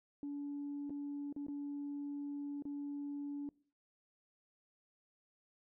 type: tone with dropouts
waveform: sine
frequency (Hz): 286.4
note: D4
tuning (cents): -43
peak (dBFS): -38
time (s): 0.23-3.49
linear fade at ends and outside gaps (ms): 1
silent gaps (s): 0.896-0.904 / 1.326-1.363 / 1.466-1.483 / 2.623-2.653
effects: noise-tail reverb RT60 0.5 s tail -24 dB re dry + tanh soft clip ceiling -36 dBFS